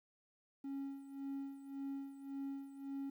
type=tone with tremolo; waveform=triangle; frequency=275.2 Hz; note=C#4; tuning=12 cents flat; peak=-37 dBFS; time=0.64-3.1 s; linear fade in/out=5 ms; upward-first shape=sine; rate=1.8 Hz; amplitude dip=75%; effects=tanh soft clip ceiling -33 dBFS + 12-bit